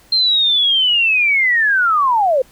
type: linear sweep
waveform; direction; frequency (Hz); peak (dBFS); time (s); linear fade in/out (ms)
sine; down; 4186 to 493.9; -11; 0.12-2.42; 5
effects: pink hiss -49 dBFS RMS until 2.51 s